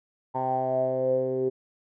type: tone with low-pass filter sweep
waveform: 10% pulse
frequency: 130 Hz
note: C3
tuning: 11 cents flat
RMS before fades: -26 dBFS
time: 0.34-1.5 s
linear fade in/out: 20 ms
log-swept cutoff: 890 to 400 Hz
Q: 9.5
effects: none